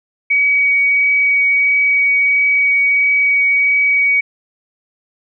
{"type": "tone with vibrato", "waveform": "sine", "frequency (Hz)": 2261, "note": "C#7", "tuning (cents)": 34, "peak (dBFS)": -10, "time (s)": [0.3, 4.21], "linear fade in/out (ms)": 10, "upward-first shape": "triangle", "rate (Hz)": 1.5, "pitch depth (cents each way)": 8, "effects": []}